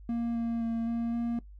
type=tone with pitch steps; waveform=triangle; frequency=233.9 / 231.7 / 229.2 / 232.6 / 234.8 Hz; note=A#3 / A#3 / A#3 / A#3 / A#3; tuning=+6 / -10 / -29 / -4 / +13 cents; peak=-26 dBFS; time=0.09-1.39 s; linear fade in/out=2 ms; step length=260 ms; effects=noise-tail reverb RT60 0.1 s tail -18 dB re dry + added 50 Hz sine -46 dBFS peak until 1.59 s